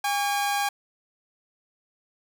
sawtooth tone pair together, 811.1 / 1132 Hz, G#5 / C#6, -41 / +36 cents, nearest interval tritone, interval 577 cents, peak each -20 / -30 dBFS, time 0.04-0.69 s, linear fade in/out 5 ms, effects none

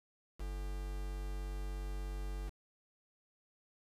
triangle tone with quantisation, 48.4 Hz, G1, 21 cents flat, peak -36 dBFS, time 0.39-2.5 s, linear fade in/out 20 ms, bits 8, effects resampled to 32000 Hz

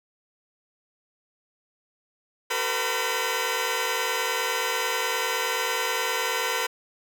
10% pulse tone cluster, 382.9 / 457.5 / 507 / 994 Hz, G4 / A#4 / B4 / B5, -41 / -32 / +45 / +11 cents, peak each -28 / -20 / -21 / -22 dBFS, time 2.5-6.67 s, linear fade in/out 10 ms, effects none

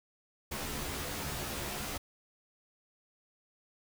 pink noise with comb filter, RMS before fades -38 dBFS, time 0.51-1.98 s, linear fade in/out 10 ms, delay 14 ms, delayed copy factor +0.85, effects none

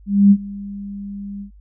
sine tone with ADSR envelope, 200.5 Hz, G3, 39 cents sharp, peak -5 dBFS, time 0.06-1.51 s, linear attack 250 ms, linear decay 59 ms, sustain -22 dB, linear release 100 ms, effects added 50 Hz sine -42 dBFS peak until 1.6 s

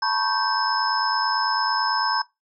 sine tone cluster, 884 / 973 / 1093 / 1562 / 5200 Hz, A5 / B5 / C#6 / G6 / E8, +8 / -26 / -25 / -7 / -24 cents, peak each -27 dBFS, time 0.02-2.22 s, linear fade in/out 5 ms, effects noise-tail reverb RT60 0.2 s tail -20 dB re dry

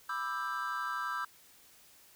triangle chord, E minor seventh, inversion second, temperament just, 988.9 / 1186.7 / 1318.5 / 1582.2 Hz, B5 / D6 / E6 / G6, +2 / +18 / 0 / +16 cents, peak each -39 / -38 / -36 / -37 dBFS, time 0.09-1.25 s, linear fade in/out 5 ms, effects white hiss -60 dBFS RMS until 2.15 s

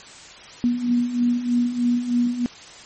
sine beating tone pair, 239.7 / 242.9 Hz, A#3 / B3, +48 / -29 cents, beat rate 3.2 Hz, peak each -24 / -19 dBFS, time 0.64-2.46 s, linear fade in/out 0 ms, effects white hiss -42 dBFS RMS until 2.85 s + MP3 32 kbps

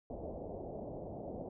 white low-pass noise, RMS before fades -44 dBFS, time 0.1-1.49 s, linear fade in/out 2 ms, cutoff 720 Hz, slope 48 dB/octave, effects none

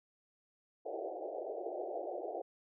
white band-pass noise, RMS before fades -41 dBFS, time 0.85-2.42 s, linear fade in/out 10 ms, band 330 to 760 Hz, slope 96 dB/octave, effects none

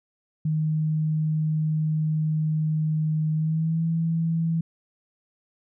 sine tone with pitch glide, 155.56 to 164.24 Hz, D#3 to E3, 0 to -6 cents, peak -21 dBFS, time 0.45-4.61 s, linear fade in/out 5 ms, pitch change +94 cents, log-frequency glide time 3.34-3.84 s, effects none

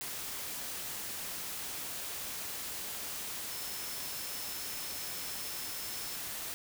sine tone in noise, 5274 Hz, E8, in tune, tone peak -47 dBFS, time 3.51-6.16 s, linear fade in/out 0 ms, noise white, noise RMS -40 dBFS, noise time 0.01-6.54 s, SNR -10 dB, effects none

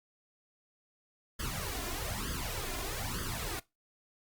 pink noise with flanger, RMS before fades -37 dBFS, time 1.39-3.6 s, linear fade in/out 10 ms, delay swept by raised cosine 0.62 to 2.92 ms, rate 1.1 Hz, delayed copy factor +0.85, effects noise-tail reverb RT60 0.2 s tail -20 dB re dry + Opus 48 kbps

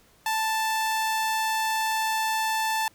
sawtooth tone, 881 Hz, A5, 2 cents sharp, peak -20 dBFS, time 0.26-2.88 s, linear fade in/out 2 ms, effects pink hiss -59 dBFS RMS until 2.94 s

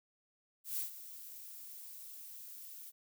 violet noise with ADSR envelope, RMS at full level -36 dBFS, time 0.64-2.92 s, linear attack 140 ms, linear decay 120 ms, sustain -14 dB, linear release 35 ms, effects none

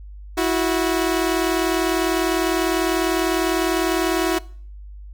sawtooth tone pair together, 326.9 / 366.9 Hz, E4 / F#4, -14 / -15 cents, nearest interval major second, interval 199 cents, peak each -17 / -17 dBFS, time 0.37-4.39 s, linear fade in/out 10 ms, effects noise-tail reverb RT60 0.5 s tail -22 dB re dry + added 50 Hz sine -35 dBFS peak until 5.13 s

